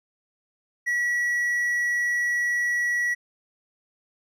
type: tone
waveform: triangle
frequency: 1933 Hz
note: B6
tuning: 38 cents flat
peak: -20 dBFS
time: 0.86-3.15 s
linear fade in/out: 20 ms
effects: none